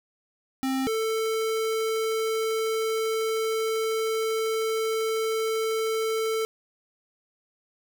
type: tone pair in turn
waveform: square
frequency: 264.7 / 443.6 Hz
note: C4 / A4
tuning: +20 / +14 cents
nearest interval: major sixth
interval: 894 cents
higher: second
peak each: -25 dBFS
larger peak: neither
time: 0.63-0.87 / 0.87-6.45 s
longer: second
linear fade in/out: 0 ms
effects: none